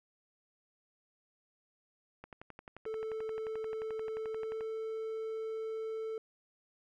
click train, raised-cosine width 0.5 ms, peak -32 dBFS, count 28, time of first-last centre 2.24-4.608 s, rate 11.4 Hz
triangle tone with pitch glide, 440 to 442.5 Hz, A4 to A4, 0 to +10 cents, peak -34 dBFS, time 2.86-6.18 s, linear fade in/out 2 ms, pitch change +10 cents, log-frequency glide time 4.25-4.61 s
effects none

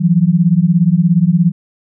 sine beating tone pair, 164.1 / 181.1 Hz, E3 / F#3, -8 / -37 cents, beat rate 17 Hz, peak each -11 dBFS, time 0-1.52 s, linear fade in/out 20 ms, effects none

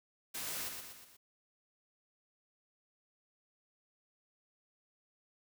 white noise with echo, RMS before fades -41 dBFS, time 0.34-0.69 s, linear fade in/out 10 ms, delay 120 ms, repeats 4, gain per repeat -5 dB, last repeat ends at 1.17 s, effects none

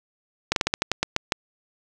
slowing click train, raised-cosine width 0.2 ms, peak -3 dBFS, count 10, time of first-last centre 0.52-1.322 s, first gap 42 ms, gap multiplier 1.18, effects none

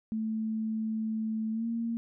sine tone with pitch glide, 220 to 230.8 Hz, A3 to A#3, 0 to -17 cents, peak -29 dBFS, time 0.12-1.97 s, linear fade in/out 0 ms, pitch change +83 cents, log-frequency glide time 1.52-1.66 s, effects none

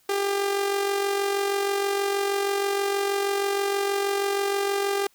sawtooth tone with amplitude modulation, 399.1 Hz, G4, 31 cents sharp, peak -17 dBFS, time 0.09-5.07 s, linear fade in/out 5 ms, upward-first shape sine, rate 46.3 Hz, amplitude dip 45%, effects white hiss -62 dBFS RMS until 5.14 s

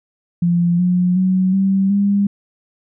sine tone with pitch steps, 172.9 / 179.52 / 186.38 / 193.51 / 200.9 Hz, F3 / F3 / F#3 / G3 / G3, -17 / +48 / +13 / -22 / +43 cents, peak -12 dBFS, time 0.42-2.27 s, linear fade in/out 5 ms, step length 370 ms, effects none

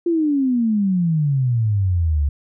sine exponential sweep, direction down, 349.2 to 69.3 Hz, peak -15 dBFS, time 0.06-2.29 s, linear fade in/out 5 ms, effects none

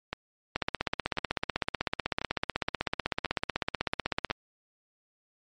two click trains, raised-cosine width 0.3 ms, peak -11 / -15 dBFS, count 61 / 5, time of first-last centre 0.56-4.31 / 0.13-4.301 s, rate 16 / 0.959 Hz, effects MP3 48 kbps

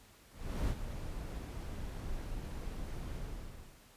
brown noise with ADSR envelope, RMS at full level -32 dBFS, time 0.31-3.83 s, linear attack 380 ms, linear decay 56 ms, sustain -9 dB, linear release 670 ms, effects pink hiss -61 dBFS RMS until 3.96 s + resampled to 32000 Hz

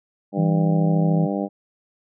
harmonic tone, 99.2 Hz, G2, 21 cents sharp, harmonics 2 / 3 / 4 / 5 / 6 / 7 / 8, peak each -25 / -27 / -32 / -31 / -30 / -35 / -33 dBFS, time 0.32-1.49 s, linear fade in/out 50 ms
sine tone, 164.81 Hz, E3, in tune, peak -17 dBFS, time 0.37-1.27 s, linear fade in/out 20 ms
effects none

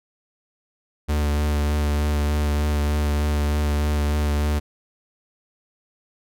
45% pulse tone with vibrato, 74 Hz, D2, 14 cents sharp, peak -19 dBFS, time 1.08-4.6 s, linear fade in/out 20 ms, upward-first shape sine, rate 3.3 Hz, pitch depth 16 cents each way, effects none

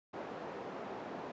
white band-pass noise, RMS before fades -44 dBFS, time 0.13-1.32 s, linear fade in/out 10 ms, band 220 to 710 Hz, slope 12 dB/octave, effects resampled to 16000 Hz

